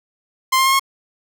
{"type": "tone with pitch steps", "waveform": "sawtooth", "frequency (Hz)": [1046.5, 1059.3, 1072.2, 1085.3], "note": ["C6", "C6", "C6", "C#6"], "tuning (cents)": [0, 21, 42, -37], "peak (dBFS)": -9, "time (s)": [0.52, 0.796], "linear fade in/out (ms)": 10, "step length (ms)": 69, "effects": []}